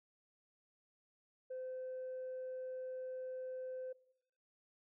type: tone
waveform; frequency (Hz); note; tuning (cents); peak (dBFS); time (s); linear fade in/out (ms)
sine; 514; C5; -31; -40; 1.5-3.93; 10
effects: noise-tail reverb RT60 0.8 s tail -22 dB re dry + tanh soft clip ceiling -39 dBFS